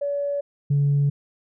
sine tone pair in turn, 570 / 142.5 Hz, C#5 / C#3, +48 / +48 cents, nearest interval 2 octaves, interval 2400 cents, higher first, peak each -22 / -15 dBFS, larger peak second, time 0.01-0.41 / 0.7-1.1 s, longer neither, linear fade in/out 10 ms, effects tanh soft clip ceiling -14 dBFS

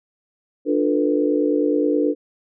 sine chord, B half-diminished seventh, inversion first, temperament just, 296.3 / 355.6 / 444.5 / 493.9 Hz, D4 / F4 / A4 / B4, +15 / +31 / +18 / 0 cents, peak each -19 / -25 / -22 / -23 dBFS, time 0.65-2.15 s, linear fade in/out 50 ms, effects none

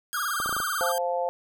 5% pulse tone with pitch glide, 1623 to 1583.2 Hz, G#6 to G6, -40 to +17 cents, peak -21 dBFS, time 0.13-0.98 s, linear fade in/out 0 ms, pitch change -43 cents, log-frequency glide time 0.25-0.43 s
triangle tone with vibrato, 1318.5 Hz, E6, in tune, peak -25 dBFS, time 0.14-0.92 s, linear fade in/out 5 ms, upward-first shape sine, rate 18 Hz, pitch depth 220 cents each way
clicks, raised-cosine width 1 ms, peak -21 dBFS, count 6, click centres 0.401 / 0.46 / 0.493 / 0.527 / 0.566 / 0.602 s
harmonic tone, 174.61 Hz, F3, in tune, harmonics 3 / 4 / 5, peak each -27 / -29 / -31 dBFS, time 0.81-1.29 s, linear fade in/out 0 ms
effects none

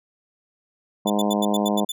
harmonic tone, 103.3 Hz, G#2, 9 cents flat, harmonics 2 / 3 / 4 / 5 / 6 / 7 / 8 / 9 / 10, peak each -22 / -28 / -30 / -30 / -28 / -29 / -34 / -32 / -36 dBFS, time 1.05-1.85 s, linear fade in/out 10 ms
sawtooth tone bursts, 3500 Hz, A7, 10 cents flat, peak -22 dBFS, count 8, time 1.07-1.92 s, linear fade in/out 5 ms, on 31 ms, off 86 ms
effects none

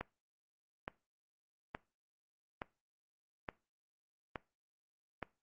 click train, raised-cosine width 0.5 ms, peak -24 dBFS, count 7, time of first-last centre 0.01-5.227 s, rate 1.15 Hz, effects noise-tail reverb RT60 0.3 s tail -21 dB re dry + Opus 48 kbps

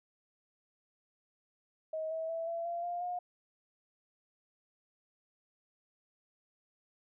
sine tone with pitch steps, 633 / 645.9 / 659.1 / 672.6 / 686.3 / 700.3 / 714.6 Hz, D#5 / E5 / E5 / E5 / F5 / F5 / F5, +30 / -35 / 0 / +35 / -30 / +5 / +40 cents, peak -34 dBFS, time 1.93-3.19 s, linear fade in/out 5 ms, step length 180 ms, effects none

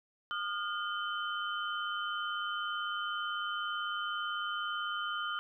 sine tone cluster, 1221 / 1419 / 3063 Hz, D#6 / F6 / G7, -33 / +27 / -41 cents, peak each -37 / -37 / -40 dBFS, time 0.31-5.39 s, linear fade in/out 0 ms, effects none

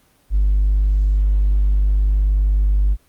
sine tone with hard clipping, 49.62 Hz, G1, 22 cents sharp, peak -13 dBFS, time 0.3-2.97 s, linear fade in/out 50 ms, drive 1 dB, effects pink hiss -57 dBFS RMS until 3.08 s + Opus 24 kbps

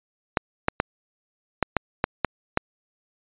clicks, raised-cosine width 0.5 ms, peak -4 dBFS, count 8, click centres 0.372 / 0.684 / 0.801 / 1.627 / 1.767 / 2.041 / 2.247 / 2.574 s, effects resampled to 8000 Hz

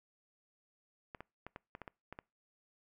clicks, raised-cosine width 0.5 ms, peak -30 dBFS, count 9, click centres 1.148 / 1.206 / 1.466 / 1.561 / 1.751 / 1.817 / 1.878 / 2.126 / 2.189 s, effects noise-tail reverb RT60 0.3 s tail -26 dB re dry

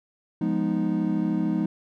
triangle chord, F half-diminished seventh, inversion none, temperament equal, 174.61 / 207.7 / 246.9 / 311.1 Hz, F3 / Ab3 / Cb4 / Eb4, 0 / 0 / 0 / 0 cents, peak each -26 / -25 / -28 / -25 dBFS, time 0.41-1.66 s, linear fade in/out 5 ms, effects none

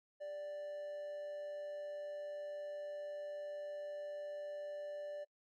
triangle tone with amplitude modulation, 587.3 Hz, D5, in tune, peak -39 dBFS, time 0.2-5.25 s, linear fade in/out 20 ms, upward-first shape sine, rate 181 Hz, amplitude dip 25%, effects noise-tail reverb RT60 0.1 s tail -24 dB re dry

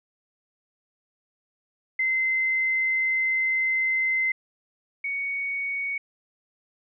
sine tone pair in turn, 2066 / 2233 Hz, C7 / C#7, -22 / +12 cents, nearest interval minor second, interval 134 cents, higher second, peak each -21 / -26 dBFS, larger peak first, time 1.99-4.32 / 5.04-5.98 s, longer first, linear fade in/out 5 ms, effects none

